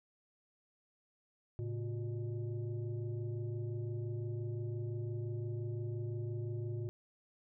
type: tone with frequency modulation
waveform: sine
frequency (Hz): 110.6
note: A2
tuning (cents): +9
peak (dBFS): -36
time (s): 1.59-6.89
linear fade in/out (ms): 0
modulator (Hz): 247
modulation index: 0.82
effects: none